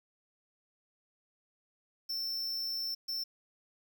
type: tone bursts at uneven times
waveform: square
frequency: 5370 Hz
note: E8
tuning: 31 cents sharp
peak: -34 dBFS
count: 2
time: 2.09-2.95 / 3.08-3.24 s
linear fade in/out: 10 ms
effects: 10-bit